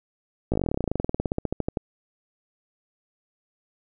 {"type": "slowing click train", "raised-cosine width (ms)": 2, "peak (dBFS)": -11, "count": 30, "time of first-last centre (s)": [0.52, 1.772], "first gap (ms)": 17, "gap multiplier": 1.06, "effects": []}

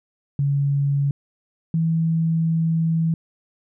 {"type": "tone pair in turn", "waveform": "sine", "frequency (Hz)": [141, 163.24], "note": ["C#3", "E3"], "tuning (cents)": [30, -17], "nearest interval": "minor third", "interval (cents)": 253, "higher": "second", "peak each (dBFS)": -17, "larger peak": "neither", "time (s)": [[0.39, 1.11], [1.74, 3.14]], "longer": "second", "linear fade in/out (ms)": 2, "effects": []}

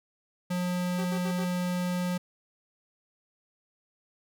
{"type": "tone", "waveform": "square", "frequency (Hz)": 179.2, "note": "F3", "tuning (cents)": 45, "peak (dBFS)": -28, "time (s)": [0.5, 2.18], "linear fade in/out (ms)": 10}
{"type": "tone bursts", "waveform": "sawtooth", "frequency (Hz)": 385.7, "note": "G4", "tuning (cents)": -28, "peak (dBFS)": -33, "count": 4, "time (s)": [0.98, 1.449], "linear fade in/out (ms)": 10, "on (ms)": 70, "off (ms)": 63}
{"effects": []}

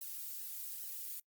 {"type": "noise with flanger", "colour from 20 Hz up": "violet", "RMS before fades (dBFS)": -44, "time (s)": [0.01, 1.2], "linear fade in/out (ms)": 5, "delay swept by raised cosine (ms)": [0.84, 2.34], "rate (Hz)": 2.4, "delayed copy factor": -0.65, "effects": ["noise-tail reverb RT60 0.1 s tail -26 dB re dry", "Opus 48 kbps"]}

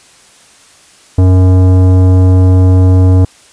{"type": "tone with tanh clipping", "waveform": "sine", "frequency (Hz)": 92.5, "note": "F#2", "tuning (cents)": 0, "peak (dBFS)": -5, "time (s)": [1.18, 3.25], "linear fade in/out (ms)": 5, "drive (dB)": 15, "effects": ["white hiss -42 dBFS RMS until 3.52 s", "resampled to 22050 Hz"]}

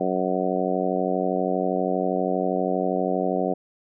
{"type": "harmonic tone", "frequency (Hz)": 92.5, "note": "F#2", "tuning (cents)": 0, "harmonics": [2, 3, 4, 5, 6, 7, 8], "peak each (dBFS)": [-29, -29, -29, -29, -29, -29, -29], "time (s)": [0, 3.54], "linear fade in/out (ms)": 10, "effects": []}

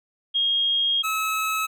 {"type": "tone pair in turn", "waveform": ["sine", "25% pulse"], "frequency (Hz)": [3253, 1291], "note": ["G#7", "E6"], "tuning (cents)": [-37, -37], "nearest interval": "octave + major third", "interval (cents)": 1600, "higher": "first", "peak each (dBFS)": -19, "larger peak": "neither", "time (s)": [[0.34, 1.03], [1.03, 1.67]], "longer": "first", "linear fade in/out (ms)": 20, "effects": []}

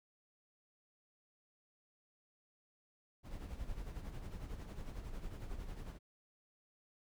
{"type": "noise with tremolo", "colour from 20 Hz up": "brown", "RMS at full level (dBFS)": -43, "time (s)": [3.23, 5.99], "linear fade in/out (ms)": 50, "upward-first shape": "sine", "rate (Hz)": 11, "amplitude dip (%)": 55, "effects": []}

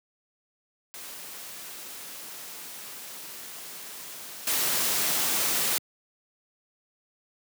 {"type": "noise with level steps", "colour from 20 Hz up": "white", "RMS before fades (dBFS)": [-41, -26], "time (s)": [0.94, 5.78], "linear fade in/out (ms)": 0, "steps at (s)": 4.47, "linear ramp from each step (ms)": 2, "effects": ["high-pass 150 Hz 12 dB/octave"]}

